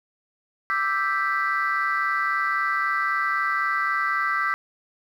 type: chord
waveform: sine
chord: E minor seventh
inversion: third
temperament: equal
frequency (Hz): 1174.7 / 1318.5 / 1568 / 1975.5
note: D6 / E6 / G6 / B6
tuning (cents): 0 / 0 / 0 / 0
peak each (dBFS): -26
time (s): 0.7-4.54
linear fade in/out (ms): 0
effects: tanh soft clip ceiling -14 dBFS + 9-bit